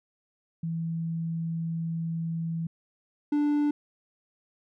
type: tone pair in turn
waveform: sine / triangle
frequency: 164.81 / 293.7 Hz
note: E3 / D4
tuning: 0 / 0 cents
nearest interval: minor seventh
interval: 1000 cents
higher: second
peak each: -28 / -20 dBFS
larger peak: second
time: 0.63-2.67 / 3.32-3.71 s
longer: first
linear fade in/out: 5 ms
effects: none